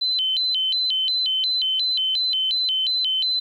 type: tone with vibrato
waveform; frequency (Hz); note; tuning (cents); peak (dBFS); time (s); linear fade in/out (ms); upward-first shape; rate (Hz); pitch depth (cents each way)
sine; 3520; A7; 0; -19; 0.01-3.4; 10; square; 2.8; 240
effects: 9-bit